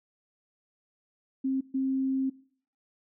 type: tone bursts at uneven times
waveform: sine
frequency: 265.8 Hz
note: C4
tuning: 27 cents sharp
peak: -25 dBFS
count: 2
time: 1.44-1.61 / 1.74-2.3 s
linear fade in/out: 10 ms
effects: noise-tail reverb RT60 0.5 s tail -20 dB re dry